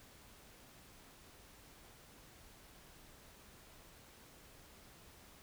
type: silence
effects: pink hiss -60 dBFS RMS until 5.42 s